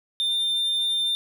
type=tone; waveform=triangle; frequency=3598 Hz; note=A7; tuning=38 cents sharp; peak=-20 dBFS; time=0.2-1.15 s; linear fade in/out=0 ms; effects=none